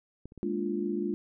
clicks, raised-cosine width 3 ms, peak -29 / -37 / -32 dBFS, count 3, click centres 0.256 / 0.321 / 0.377 s
sine chord, Bb dominant seventh, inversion third, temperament equal, 207.7 / 233.1 / 293.7 / 349.2 Hz, Ab3 / Bb3 / D4 / F4, 0 / 0 / 0 / 0 cents, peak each -33 / -38 / -35 / -32 dBFS, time 0.43-1.14 s, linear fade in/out 0 ms
effects none

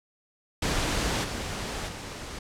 pink noise with level steps, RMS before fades -27 / -33 / -38 dBFS, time 0.62-2.39 s, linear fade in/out 5 ms, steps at 1.23 / 1.87 s, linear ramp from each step 20 ms, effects low-pass 8000 Hz 12 dB/octave

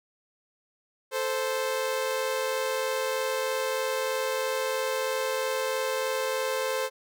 sawtooth tone pair together, 439 / 522.1 Hz, A4 / C5, -4 / -4 cents, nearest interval minor third, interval 300 cents, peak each -28 / -24 dBFS, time 1.11-6.9 s, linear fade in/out 50 ms, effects none

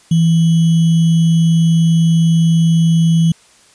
sine tone with sample-and-hold, 164.81 Hz, E3, in tune, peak -8 dBFS, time 0.11-3.32 s, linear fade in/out 5 ms, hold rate 3150 Hz, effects white hiss -48 dBFS RMS until 3.74 s + resampled to 22050 Hz

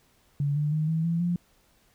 sine tone with pitch steps, 143 / 148.81 / 154.87 / 161.16 / 167.72 / 174.53 Hz, D3 / D3 / D#3 / E3 / E3 / F3, -46 / +23 / -8 / -39 / +30 / -1 cents, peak -23 dBFS, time 0.4-1.36 s, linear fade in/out 2 ms, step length 160 ms, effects pink hiss -64 dBFS RMS until 1.94 s

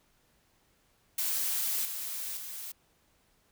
blue noise with level steps, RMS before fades -31 / -37 / -41 dBFS, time 1.18-2.72 s, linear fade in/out 5 ms, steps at 1.85 / 2.37 s, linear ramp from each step 2 ms, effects pink hiss -69 dBFS RMS until 3.51 s

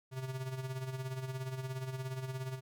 square tone with tremolo, 130.81 Hz, C3, in tune, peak -36 dBFS, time 0.11-2.61 s, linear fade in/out 50 ms, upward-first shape sine, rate 17 Hz, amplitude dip 60%, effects none

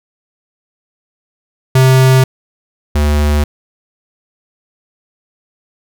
square tone pair in turn, 130.81 / 73.97 Hz, C3 / D2, 0 / +13 cents, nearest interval minor seventh, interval 987 cents, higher first, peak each -6 / -10 dBFS, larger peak first, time 1.75-2.24 / 2.95-3.44 s, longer neither, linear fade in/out 5 ms, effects none

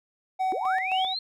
triangle tone with tremolo, 753 Hz, F#5, 30 cents sharp, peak -21 dBFS, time 0.39-1.15 s, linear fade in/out 20 ms, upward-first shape square, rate 3.8 Hz, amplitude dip 55%
sine linear sweep, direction up, 293.7 to 4252 Hz, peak -28 dBFS, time 0.52-1.19 s, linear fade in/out 5 ms
effects none

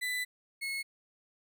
35% pulse tone pair in turn, 1995 / 2181 Hz, B6 / C#7, +17 / -29 cents, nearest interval major second, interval 154 cents, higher second, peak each -30 / -32 dBFS, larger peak first, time 0.01-0.25 / 0.61-0.83 s, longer first, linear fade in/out 20 ms, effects none

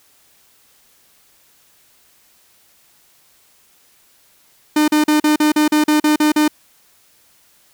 45% pulse tone bursts, 302.8 Hz, D#4, 47 cents flat, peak -11 dBFS, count 11, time 4.76-6.48 s, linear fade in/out 5 ms, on 120 ms, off 40 ms, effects white hiss -54 dBFS RMS until 7.73 s

